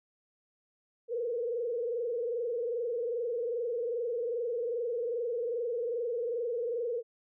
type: tone with frequency modulation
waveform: sine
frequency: 473.7 Hz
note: A#4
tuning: 28 cents sharp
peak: -30 dBFS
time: 1.08-7.03 s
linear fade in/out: 50 ms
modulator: 22.5 Hz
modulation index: 1.2
effects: none